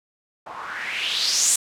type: noise with low-pass filter sweep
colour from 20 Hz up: blue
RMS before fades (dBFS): -24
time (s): 0.46-1.56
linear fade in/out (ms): 5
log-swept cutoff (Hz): 850 to 8500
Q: 4.2
effects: none